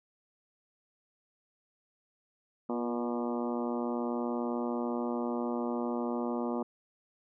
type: harmonic tone with a mistuned harmonic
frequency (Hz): 120.3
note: B2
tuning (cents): -45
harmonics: 2 / 3 / 4 / 5 / 6 / 7 / 8 / 9 / 10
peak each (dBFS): -33 / -37 / -39 / -41 / -43 / -44 / -45 / -46 / -47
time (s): 2.69-6.63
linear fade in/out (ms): 5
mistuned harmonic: 3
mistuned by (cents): -34
effects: none